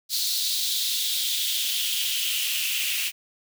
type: noise with high-pass filter sweep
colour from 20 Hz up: white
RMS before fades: -26 dBFS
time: 0.09-3.12 s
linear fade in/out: 50 ms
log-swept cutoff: 4200 to 2600 Hz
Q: 4.2
effects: none